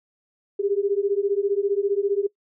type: beating tone pair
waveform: sine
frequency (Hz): 393.8 / 408.8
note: G4 / G#4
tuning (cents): +8 / -27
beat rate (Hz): 15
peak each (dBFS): -23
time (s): 0.59-2.27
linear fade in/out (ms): 10
effects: noise-tail reverb RT60 0.1 s tail -21 dB re dry